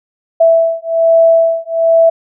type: beating tone pair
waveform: sine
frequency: 659.3 / 660.5 Hz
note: E5 / E5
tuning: 0 / +3 cents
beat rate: 1.2 Hz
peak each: -10 dBFS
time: 0.4-2.1 s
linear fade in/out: 10 ms
effects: none